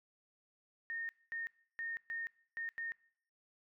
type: tone bursts at uneven times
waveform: sine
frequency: 1836 Hz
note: A#6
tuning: 27 cents flat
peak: -38 dBFS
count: 6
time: 0.9-1.09 / 1.32-1.47 / 1.79-1.97 / 2.1-2.27 / 2.57-2.69 / 2.78-2.92 s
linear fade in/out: 0 ms
effects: noise-tail reverb RT60 0.6 s tail -22 dB re dry